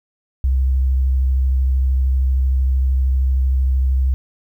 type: tone with vibrato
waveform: sine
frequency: 65.41 Hz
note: C2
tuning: in tune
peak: -13 dBFS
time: 0.44-4.14 s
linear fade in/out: 0 ms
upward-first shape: sine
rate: 13 Hz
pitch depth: 23 cents each way
effects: 9-bit